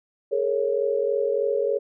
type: tone cluster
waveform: sine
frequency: 416.9 / 460.2 / 552 Hz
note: G#4 / A#4 / C#5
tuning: +7 / -22 / -7 cents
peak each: -25 dBFS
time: 0.31-1.79 s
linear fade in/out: 20 ms
effects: none